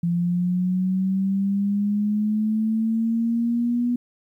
sine linear sweep, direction up, 170.6 to 243.8 Hz, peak -19 dBFS, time 0.03-3.96 s, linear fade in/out 5 ms, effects 10-bit

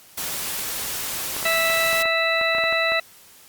white noise, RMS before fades -28 dBFS, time 0.17-2.03 s, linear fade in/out 10 ms
clicks, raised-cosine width 0.5 ms, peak -17 dBFS, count 12, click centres 1.366 / 1.428 / 1.459 / 1.7 / 1.93 / 2.056 / 2.413 / 2.55 / 2.584 / 2.639 / 2.726 / 2.92 s
harmonic tone, 658 Hz, E5, 3 cents flat, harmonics 1 / 2 / 3 / 4 / 6, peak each -24 / -27 / -23 / -25 / -27 dBFS, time 1.45-3 s, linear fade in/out 5 ms
effects white hiss -49 dBFS RMS until 3.48 s + Opus 48 kbps

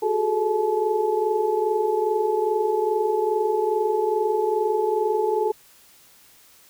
sine tone cluster, 369.5 / 412 / 434.4 / 861 Hz, F#4 / G#4 / A4 / A5, -2 / -14 / -22 / -38 cents, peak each -27 / -27 / -22 / -26 dBFS, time 0.02-5.52 s, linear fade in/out 10 ms, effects white hiss -53 dBFS RMS until 6.69 s

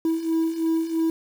sine beating tone pair, 323.5 / 326.5 Hz, E4 / E4, -32 / -17 cents, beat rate 3 Hz, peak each -24 / -20 dBFS, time 0.05-1.1 s, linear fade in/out 2 ms, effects tanh soft clip ceiling -18 dBFS + 7-bit

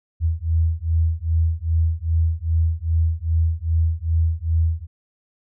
sine beating tone pair, 80.5 / 83 Hz, E2 / E2, -41 / +12 cents, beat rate 2.5 Hz, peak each -20 dBFS, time 0.2-4.87 s, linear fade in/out 50 ms, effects none

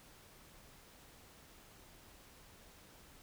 silence, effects pink hiss -60 dBFS RMS until 3.22 s

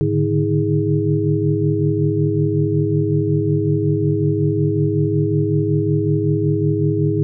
sine tone cluster, 106 / 145.8 / 151.2 / 319.3 / 412.2 Hz, G#2 / D3 / D#3 / D#4 / G#4, +36 / -12 / -49 / +45 / -13 cents, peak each -21 dBFS, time 0.01-7.23 s, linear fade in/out 0 ms, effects none

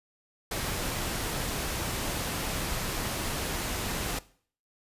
pink noise, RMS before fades -32 dBFS, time 0.51-4.19 s, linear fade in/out 5 ms, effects noise-tail reverb RT60 0.5 s tail -19 dB re dry + resampled to 32000 Hz

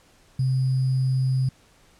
sine tone with sample-and-hold, 130.81 Hz, C3, in tune, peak -19 dBFS, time 0.39-1.49 s, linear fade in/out 5 ms, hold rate 4900 Hz, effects pink hiss -57 dBFS RMS until 1.99 s + low-pass 10000 Hz 12 dB/octave

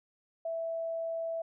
sine tone, 659.3 Hz, E5, in tune, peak -32 dBFS, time 0.45-1.42 s, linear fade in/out 5 ms, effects none

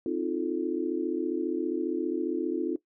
sine chord, F dominant seventh, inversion second, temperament just, 261.9 / 314.3 / 349.2 / 436.5 Hz, C4 / Eb4 / F4 / A4, +2 / +18 / 0 / -14 cents, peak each -34 / -31 / -30 / -35 dBFS, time 0.06-2.76 s, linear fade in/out 2 ms, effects noise-tail reverb RT60 0.1 s tail -17 dB re dry

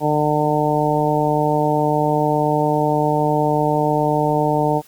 harmonic tone, 150.3 Hz, D3, 40 cents sharp, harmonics 1 / 2 / 3 / 4 / 5 / 6, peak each -22 / -22 / -22 / -22 / -22 / -22 dBFS, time 0-4.82 s, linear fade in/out 50 ms, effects white hiss -49 dBFS RMS until 4.87 s + Opus 32 kbps

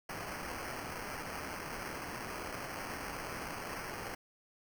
violet noise with sample-and-hold, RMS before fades -42 dBFS, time 0.09-4.15 s, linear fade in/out 5 ms, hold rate 3675 Hz, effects none

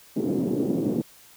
white band-pass noise, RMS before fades -25 dBFS, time 0.16-1.02 s, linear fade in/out 10 ms, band 160 to 370 Hz, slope 24 dB/octave, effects white hiss -52 dBFS RMS until 1.36 s

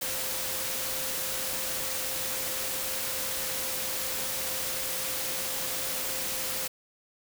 sine tone in noise, 523.3 Hz, C5, in tune, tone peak -43 dBFS, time 0.01-6.68 s, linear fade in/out 10 ms, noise white, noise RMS -32 dBFS, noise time 0.01-6.68 s, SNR -14 dB, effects none

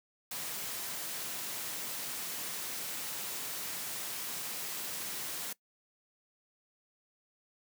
white high-pass noise, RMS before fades -39 dBFS, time 0.31-5.53 s, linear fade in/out 5 ms, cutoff 110 Hz, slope 24 dB/octave, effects noise-tail reverb RT60 0.1 s tail -21 dB re dry

